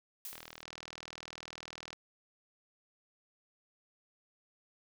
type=noise with exponential decay; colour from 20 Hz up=blue; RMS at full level=-41 dBFS; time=0.25-0.63 s; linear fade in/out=1 ms; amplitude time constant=81 ms
type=click train; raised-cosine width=0.2 ms; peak=-27 dBFS; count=65; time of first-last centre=0.33-1.93 s; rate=40 Hz
effects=none